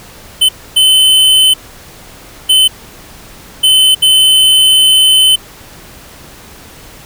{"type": "tone bursts at uneven times", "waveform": "square", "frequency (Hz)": 3048, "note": "G7", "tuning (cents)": -49, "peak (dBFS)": -5, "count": 5, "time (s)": [[0.41, 0.49], [0.76, 1.54], [2.49, 2.68], [3.63, 3.95], [4.02, 5.36]], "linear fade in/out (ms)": 10, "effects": ["pink hiss -35 dBFS RMS until 7.05 s"]}